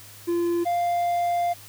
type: tone pair in turn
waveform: triangle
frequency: 343.8 / 697.4 Hz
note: F4 / F5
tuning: -27 / -3 cents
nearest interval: octave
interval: 1224 cents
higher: second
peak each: -19 dBFS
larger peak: neither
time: 0.27-0.65 / 0.65-1.54 s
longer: second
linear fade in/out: 20 ms
effects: added 102 Hz sine -50 dBFS peak until 1.68 s + white hiss -46 dBFS RMS until 1.68 s